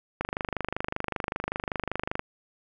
click train, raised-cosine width 0.5 ms, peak -13 dBFS, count 51, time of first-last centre 0.21-2.194 s, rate 25.2 Hz, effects none

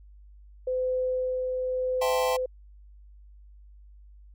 sine tone with tremolo, 510 Hz, C5, 44 cents flat, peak -24 dBFS, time 0.67-2.46 s, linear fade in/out 5 ms, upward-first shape sine, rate 0.89 Hz, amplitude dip 25%
square chord, A minor seventh, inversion second, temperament equal, 659.3 / 784 / 880 / 1046.5 Hz, E5 / G5 / A5 / C6, 0 / 0 / 0 / 0 cents, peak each -33 dBFS, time 2.01-2.37 s, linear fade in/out 10 ms
effects added 50 Hz sine -48 dBFS peak until 4.34 s

